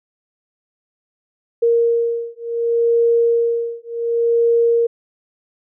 sine beating tone pair, 466.2 / 466.88 Hz, A#4 / A#4, 0 / +3 cents, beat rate 0.68 Hz, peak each -17 dBFS, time 1.62-4.87 s, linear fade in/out 10 ms, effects none

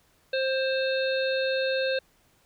harmonic tone, 528 Hz, C5, 16 cents sharp, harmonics 1 / 3 / 5 / 7 / 8, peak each -25 / -32 / -35 / -36 / -37 dBFS, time 0.33-1.99 s, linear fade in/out 5 ms, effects pink hiss -64 dBFS RMS until 2.45 s

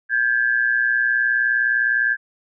sine tone pair together, 1586 / 1705.7 Hz, G6 / G#6, +20 / +46 cents, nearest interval minor second, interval 126 cents, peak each -18 / -20 dBFS, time 0.09-2.17 s, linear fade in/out 50 ms, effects none

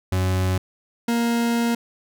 40% pulse tone pair in turn, 93 / 234.3 Hz, F#2 / A#3, +9 / +9 cents, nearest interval octave + major third, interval 1600 cents, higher second, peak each -18 dBFS, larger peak neither, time 0.12-0.58 / 1.08-1.75 s, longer second, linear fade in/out 5 ms, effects none

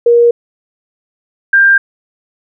sine tone pair in turn, 473.2 / 1591.6 Hz, A#4 / G6, +26 / +26 cents, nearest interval octave + major sixth, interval 2100 cents, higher second, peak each -4 dBFS, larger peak neither, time 0.06-0.31 / 1.53-1.78 s, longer neither, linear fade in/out 5 ms, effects none

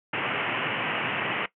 white band-pass noise, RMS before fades -29 dBFS, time 0.13-1.46 s, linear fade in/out 5 ms, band 100 to 3000 Hz, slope 96 dB/octave, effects noise-tail reverb RT60 0.1 s tail -17 dB re dry

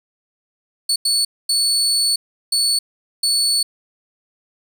30% pulse tone bursts at uneven times, 4440 Hz, C#8, 2 cents sharp, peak -12 dBFS, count 5, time 0.89-0.96 / 1.05-1.25 / 1.49-2.16 / 2.52-2.79 / 3.23-3.63 s, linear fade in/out 5 ms, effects none

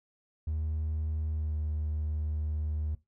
triangle tone with pitch glide, 77.78 to 76.49 Hz, D#2 to D#2, 0 to -29 cents, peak -27 dBFS, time 0.47-2.95 s, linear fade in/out 5 ms, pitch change -29 cents, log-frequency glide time 1.32-1.56 s, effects noise-tail reverb RT60 0.2 s tail -18 dB re dry + tanh soft clip ceiling -23 dBFS

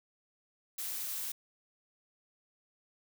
blue noise, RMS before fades -38 dBFS, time 0.78-1.32 s, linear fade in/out 5 ms, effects none

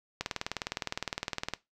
click train, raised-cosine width 0.2 ms, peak -14 dBFS, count 27, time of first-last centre 0.21-1.537 s, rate 19.6 Hz, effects noise-tail reverb RT60 0.2 s tail -19 dB re dry

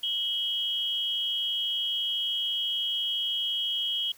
sine tone pair together, 2960 / 3254 Hz, F#7 / G#7, 0 / -36 cents, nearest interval major second, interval 164 cents, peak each -31 / -28 dBFS, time 0.03-4.12 s, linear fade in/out 5 ms, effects white hiss -55 dBFS RMS until 4.17 s

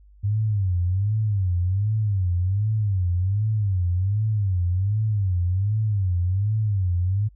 sine tone with vibrato, 98 Hz, G2, in tune, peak -19 dBFS, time 0.23-7.29 s, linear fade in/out 20 ms, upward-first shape sine, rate 1.3 Hz, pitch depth 190 cents each way, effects added 50 Hz sine -48 dBFS peak until 7.35 s

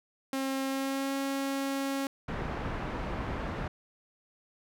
sawtooth tone with pitch glide, 268.4 to 273.6 Hz, C4 to C#4, +44 to -23 cents, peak -26 dBFS, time 0.33-2.07 s, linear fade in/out 2 ms, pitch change +33 cents, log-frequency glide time 0.65-1.15 s
pink low-pass noise, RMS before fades -35 dBFS, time 2.28-3.68 s, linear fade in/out 5 ms, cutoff 1700 Hz, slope 12 dB/octave
effects none

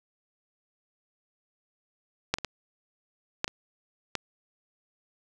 clicks, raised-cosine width 0.2 ms, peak -6 / -18 / -14 / -8 / -17 / -11 dBFS, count 6, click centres 2.34 / 2.385 / 2.447 / 3.444 / 3.479 / 4.153 s, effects none

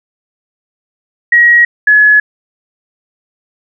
sine tone pair in turn, 1900 / 1698.8 Hz, A#6 / G#6, +33 / +39 cents, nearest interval major second, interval 194 cents, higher first, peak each -3 dBFS, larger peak neither, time 1.32-1.65 / 1.87-2.2 s, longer neither, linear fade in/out 5 ms, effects none

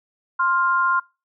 sine tone pair together, 1052.4 / 1401 Hz, C6 / F6, +10 / +5 cents, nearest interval perfect fourth, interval 495 cents, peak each -19 / -20 dBFS, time 0.39-1 s, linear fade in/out 10 ms, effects noise-tail reverb RT60 0.3 s tail -25 dB re dry

